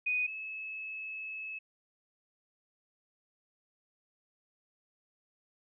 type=tone pair in turn; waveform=sine; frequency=2489 / 2593 Hz; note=D#7 / E7; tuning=0 / -29 cents; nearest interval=minor second; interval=71 cents; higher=second; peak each=-28 / -38 dBFS; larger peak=first; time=0.06-0.27 / 0.27-1.59 s; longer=second; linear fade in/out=10 ms; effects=none